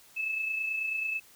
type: tone with amplitude modulation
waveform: sine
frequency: 2610 Hz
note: E7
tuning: 18 cents flat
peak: -27 dBFS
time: 0.16-1.2 s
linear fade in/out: 20 ms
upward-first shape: sine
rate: 29.2 Hz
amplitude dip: 45%
effects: white hiss -57 dBFS RMS until 1.35 s